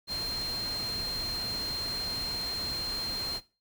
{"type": "tone in noise", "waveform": "sine", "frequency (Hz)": 4185, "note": "C8", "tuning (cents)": 0, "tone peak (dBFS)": -31, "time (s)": [0.07, 3.41], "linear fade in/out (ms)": 50, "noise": "pink", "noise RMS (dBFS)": -40, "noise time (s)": [0.07, 3.41], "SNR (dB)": 6, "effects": ["noise-tail reverb RT60 0.3 s tail -18 dB re dry"]}